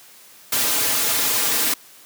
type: noise with comb filter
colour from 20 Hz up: white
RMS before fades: -20 dBFS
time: 0.52-1.74 s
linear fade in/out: 5 ms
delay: 5.4 ms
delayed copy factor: -0.9
effects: white hiss -47 dBFS RMS until 2.05 s + high-pass 150 Hz 12 dB/octave